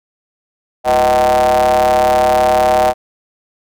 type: ring-modulated tone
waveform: square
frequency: 67.4 Hz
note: C#2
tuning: 48 cents flat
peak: -7 dBFS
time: 0.84-2.94 s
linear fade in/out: 50 ms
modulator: 692 Hz
effects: none